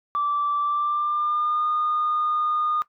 sine tone with pitch glide, 1165 to 1222.9 Hz, D6 to D#6, -14 to -30 cents, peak -20 dBFS, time 0.15-2.82 s, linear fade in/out 0 ms, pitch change +84 cents, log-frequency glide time 0.59-1.67 s, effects noise-tail reverb RT60 0.1 s tail -17 dB re dry + tanh soft clip ceiling -16 dBFS

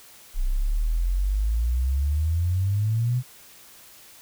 sine exponential sweep, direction up, 30.25 to 128.7 Hz, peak -20 dBFS, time 0.34-3.23 s, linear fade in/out 50 ms, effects white hiss -49 dBFS RMS until 4.21 s

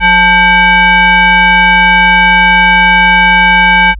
sine tone with frequency modulation, 1575 Hz, G6, 8 cents sharp, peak -3 dBFS, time 0-3.95 s, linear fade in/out 50 ms, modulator 697 Hz, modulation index 1.4, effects added 50 Hz sine -20 dBFS peak until 3.99 s

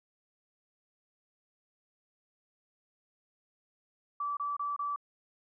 sine tone bursts, 1157 Hz, D6, 26 cents flat, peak -31 dBFS, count 4, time 4.2-4.961 s, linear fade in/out 5 ms, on 170 ms, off 27 ms, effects none

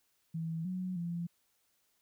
sine tone with pitch steps, 163.2 / 183.9 / 171.2 Hz, E3 / F#3 / F3, -17 / -10 / -34 cents, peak -34 dBFS, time 0.34-1.27 s, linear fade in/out 10 ms, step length 310 ms, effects white hiss -75 dBFS RMS until 2.01 s

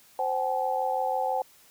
sine tone cluster, 522 / 764 / 850 Hz, C5 / G5 / G#5, -4 / -45 / +40 cents, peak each -30 / -28 / -30 dBFS, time 0.19-1.42 s, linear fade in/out 2 ms, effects white hiss -57 dBFS RMS until 1.7 s

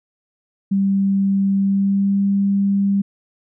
sine tone with pitch glide, 196 to 198.39 Hz, G3 to G3, 0 to +21 cents, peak -14 dBFS, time 0.71-3.02 s, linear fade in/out 10 ms, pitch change +21 cents, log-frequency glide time 1.57-2.22 s, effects none

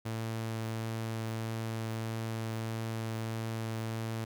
sawtooth tone, 112.3 Hz, A2, 36 cents sharp, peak -30 dBFS, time 0.05-4.25 s, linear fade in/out 10 ms, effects none

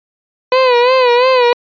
30% pulse tone with vibrato, 500 Hz, B4, 21 cents sharp, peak -5 dBFS, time 0.52-1.53 s, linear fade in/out 2 ms, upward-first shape sine, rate 2.9 Hz, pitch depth 78 cents each way, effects resampled to 11025 Hz

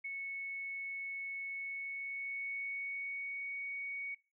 sine tone with pitch glide, 2207 to 2235 Hz, C#7 to C#7, -8 to +14 cents, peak -38 dBFS, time 0.04-4.15 s, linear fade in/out 10 ms, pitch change +22 cents, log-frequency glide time 1.47-3.56 s, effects noise-tail reverb RT60 0.3 s tail -18 dB re dry

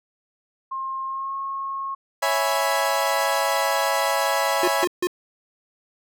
sine tone with pitch glide, 1065 to 1087.4 Hz, C6 to C#6, +30 to -34 cents, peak -26 dBFS, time 0.71-1.95 s, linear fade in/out 10 ms, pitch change +36 cents, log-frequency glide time 1.05-1.35 s
30% pulse chord, C# minor seventh, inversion none, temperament equal, 554.4 / 659.3 / 830.6 / 987.8 Hz, C#5 / E5 / G#5 / B5, 0 / 0 / 0 / 0 cents, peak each -23 dBFS, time 2.22-4.85 s, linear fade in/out 10 ms
square tone bursts, 356.4 Hz, F4, 35 cents sharp, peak -20 dBFS, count 3, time 4.63-5.071 s, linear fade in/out 2 ms, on 47 ms, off 150 ms
effects none

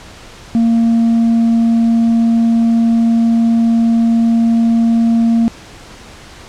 sine tone with tanh clipping, 230 Hz, A#3, 23 cents flat, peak -9 dBFS, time 0.55-5.48 s, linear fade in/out 0 ms, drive 2 dB, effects pink hiss -36 dBFS RMS until 6.48 s + low-pass 7000 Hz 12 dB/octave

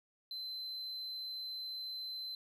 triangle tone, 4067 Hz, C8, 50 cents flat, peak -39 dBFS, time 0.31-2.35 s, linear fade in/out 2 ms, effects none

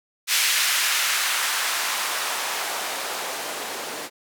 blue noise with band-pass filter sweep, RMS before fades -25 dBFS, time 0.27-4.1 s, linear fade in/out 50 ms, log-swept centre 2300 to 390 Hz, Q 1, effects none

